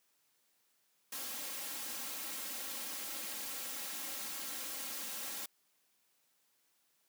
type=noise with comb filter; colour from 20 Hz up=white; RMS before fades=-42 dBFS; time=1.12-5.46 s; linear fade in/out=5 ms; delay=3.7 ms; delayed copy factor=+0.75; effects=white hiss -75 dBFS RMS until 7.08 s + high-pass 150 Hz 12 dB/octave